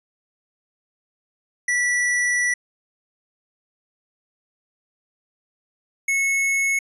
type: tone pair in turn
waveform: square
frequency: 1956 / 2193 Hz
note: B6 / C#7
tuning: -17 / -19 cents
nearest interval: major second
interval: 198 cents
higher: second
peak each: -19 dBFS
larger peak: neither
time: 1.68-2.54 / 6.08-6.79 s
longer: first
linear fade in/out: 5 ms
effects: resampled to 24000 Hz